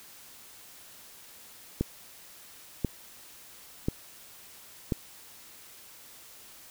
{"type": "click train", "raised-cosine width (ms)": 3, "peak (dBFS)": -13, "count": 4, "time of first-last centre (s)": [1.81, 4.922], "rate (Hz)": 0.964, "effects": ["white hiss -51 dBFS RMS until 6.7 s"]}